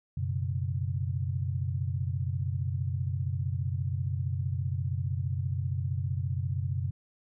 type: chord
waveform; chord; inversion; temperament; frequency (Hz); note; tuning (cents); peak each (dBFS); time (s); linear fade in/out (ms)
sine; F# suspended fourth; none; equal; 92.5 / 123.47 / 138.59; F#2 / B2 / C#3; 0 / 0 / 0; -31 / -33 / -34; 0.17-6.91; 5
effects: none